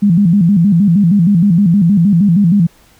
sine tone with vibrato, 185 Hz, F#3, in tune, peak -6 dBFS, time 0.02-2.67 s, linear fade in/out 10 ms, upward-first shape square, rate 6.4 Hz, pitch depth 170 cents each way, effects pink hiss -48 dBFS RMS until 2.99 s

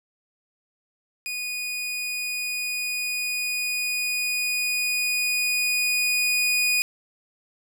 sawtooth tone with level ramp, 2475 Hz, D#7, 10 cents flat, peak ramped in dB -25 to -16 dBFS, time 1.26-6.82 s, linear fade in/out 0 ms, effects none

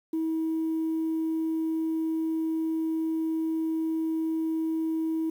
sine tone, 321.6 Hz, E4, 43 cents flat, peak -24 dBFS, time 0.13-5.3 s, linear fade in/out 5 ms, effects tanh soft clip ceiling -22 dBFS + 9-bit

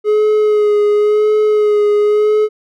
triangle tone with vibrato, 421.1 Hz, G#4, 24 cents sharp, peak -7 dBFS, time 0.04-2.49 s, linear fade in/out 50 ms, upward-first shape sine, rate 0.94 Hz, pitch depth 24 cents each way, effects none

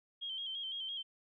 sine tone with vibrato, 3185 Hz, G7, 27 cents sharp, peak -38 dBFS, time 0.21-1.03 s, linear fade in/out 20 ms, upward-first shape square, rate 5.9 Hz, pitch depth 43 cents each way, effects none

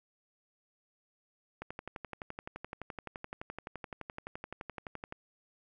click train, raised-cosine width 0.5 ms, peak -25 dBFS, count 42, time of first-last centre 1.62-5.124 s, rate 11.7 Hz, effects none

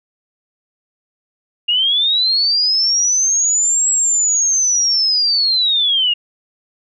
sine linear two-way sweep, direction up then down, 2811 to 7710 to 2811 Hz, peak -12 dBFS, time 1.68-6.14 s, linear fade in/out 10 ms, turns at 3.9 s, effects none

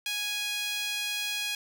sawtooth tone with high-pass filter, 829 Hz, G#5, 3 cents flat, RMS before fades -32 dBFS, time 0.06-1.55 s, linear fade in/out 2 ms, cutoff 2800 Hz, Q 2.1, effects none

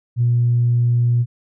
sine tone, 120 Hz, B2, 49 cents flat, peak -12 dBFS, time 0.16-1.26 s, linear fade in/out 50 ms, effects tanh soft clip ceiling -8 dBFS

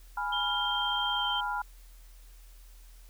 sine chord, F diminished, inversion first, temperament equal, 830.6 / 987.8 / 1396.9 Hz, Ab5 / Cb6 / F6, 0 / 0 / 0 cents, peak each -34 dBFS, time 0.17-1.62 s, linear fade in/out 5 ms
sine tone with pitch glide, 3168 to 3141 Hz, G7 to G7, +18 to +3 cents, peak -30 dBFS, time 0.32-1.41 s, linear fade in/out 10 ms, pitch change -15 cents, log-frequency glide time 1.16-1.23 s
effects added 41 Hz sine -49 dBFS peak until 3.09 s + white hiss -61 dBFS RMS until 3.09 s

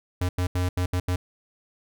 square tone bursts at uneven times, 90.2 Hz, F#2, 44 cents flat, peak -23 dBFS, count 6, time 0.21-0.29 / 0.38-0.47 / 0.55-0.69 / 0.77-0.86 / 0.93-1 / 1.08-1.16 s, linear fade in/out 5 ms, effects none

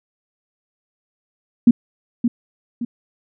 sine tone with echo, 237.7 Hz, A#3, 34 cents sharp, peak -5 dBFS, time 1.67-1.71 s, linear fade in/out 5 ms, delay 570 ms, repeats 2, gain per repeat -8 dB, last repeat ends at 2.85 s, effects none

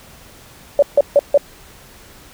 sine tone bursts, 571 Hz, D5, 49 cents flat, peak -6 dBFS, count 4, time 0.79-1.376 s, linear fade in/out 2 ms, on 34 ms, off 150 ms, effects pink hiss -43 dBFS RMS until 2.33 s

